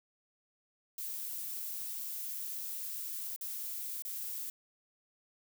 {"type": "noise with dropouts", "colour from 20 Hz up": "violet", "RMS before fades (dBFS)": -40, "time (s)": [0.98, 4.5], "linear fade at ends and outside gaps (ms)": 2, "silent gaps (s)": [[3.362, 3.41], [4.022, 4.05]], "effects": []}